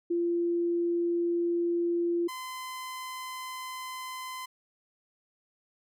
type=tone pair in turn; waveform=sine / sawtooth; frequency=343.7 / 1026.4 Hz; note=F4 / C6; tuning=-28 / -34 cents; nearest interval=octave + perfect fifth; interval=1894 cents; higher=second; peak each=-25 / -33 dBFS; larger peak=first; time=0.1-2.28 / 2.28-4.46 s; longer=neither; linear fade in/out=10 ms; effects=none